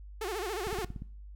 sawtooth tone with vibrato, 398.5 Hz, G4, 28 cents sharp, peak -29 dBFS, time 0.21-0.85 s, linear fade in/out 5 ms, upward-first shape sine, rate 14 Hz, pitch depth 210 cents each way
click train, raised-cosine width 5 ms, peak -28 dBFS, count 7, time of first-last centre 0.67-1.021 s, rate 17.1 Hz
effects noise-tail reverb RT60 0.5 s tail -20 dB re dry + added 50 Hz sine -44 dBFS peak until 1.35 s

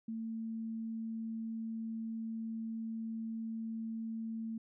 sine tone, 224.6 Hz, A3, 36 cents sharp, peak -37 dBFS, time 0.08-4.58 s, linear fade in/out 5 ms, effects none

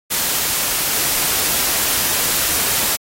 white noise, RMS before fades -18 dBFS, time 0.1-2.97 s, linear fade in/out 20 ms, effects AAC 48 kbps

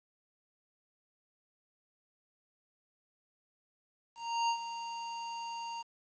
square tone with ADSR envelope, 930 Hz, A#5, 4 cents flat, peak -28 dBFS, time 4.15-5.83 s, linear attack 340 ms, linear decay 82 ms, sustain -11 dB, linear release 19 ms, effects resampled to 16000 Hz + 10-bit

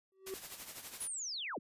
triangle tone with exponential growth, 382.6 Hz, G4, 42 cents flat, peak -34 dBFS, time 0.12-0.34 s, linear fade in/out 1 ms, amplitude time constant 47 ms
white noise with tremolo, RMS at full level -45 dBFS, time 0.26-1.08 s, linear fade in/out 10 ms, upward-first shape sine, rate 12 Hz, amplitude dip 60%
sine linear sweep, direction down, 10640 to 90 Hz, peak -38 dBFS, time 1-1.59 s, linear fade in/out 10 ms
effects resampled to 32000 Hz

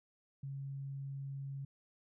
sine tone, 137.6 Hz, C#3, 12 cents flat, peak -40 dBFS, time 0.43-1.65 s, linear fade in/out 5 ms, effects none

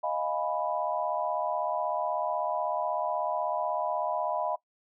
sine chord, F half-diminished seventh, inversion third, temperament equal, 622.3 / 698.5 / 830.6 / 987.8 Hz, Eb5 / F5 / Ab5 / Cb6, 0 / 0 / 0 / 0 cents, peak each -32 / -33 / -36 / -33 dBFS, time 0.03-4.56 s, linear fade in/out 10 ms, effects noise-tail reverb RT60 0.1 s tail -19 dB re dry

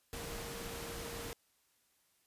sine tone in noise, 466.2 Hz, A#4, in tune, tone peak -48 dBFS, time 0.13-1.33 s, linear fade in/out 0 ms, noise pink, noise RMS -44 dBFS, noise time 0.13-1.33 s, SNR -7 dB, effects white hiss -74 dBFS RMS until 2.26 s + resampled to 32000 Hz

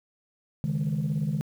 sine chord, C# suspended second, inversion none, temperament equal, 138.59 / 155.56 / 207.7 Hz, C#3 / D#3 / G#3, 0 / 0 / 0 cents, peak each -29 / -26 / -30 dBFS, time 0.64-1.41 s, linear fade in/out 0 ms, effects tanh soft clip ceiling -20 dBFS + 9-bit

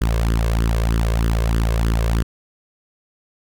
sawtooth tone with flanger, 56.3 Hz, A1, 40 cents sharp, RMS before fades -18 dBFS, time 0.01-2.23 s, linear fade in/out 10 ms, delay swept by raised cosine 0.61 to 1.91 ms, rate 3.2 Hz, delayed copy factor +0.7, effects none

